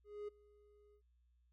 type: tone with ADSR envelope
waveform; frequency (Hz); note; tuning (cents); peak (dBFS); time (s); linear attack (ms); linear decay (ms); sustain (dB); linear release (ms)
triangle; 415.3; G#4; 0; -39; 0.04-1.02; 240; 12; -24; 78
effects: added 60 Hz sine -70 dBFS peak until 1.52 s + MP3 48 kbps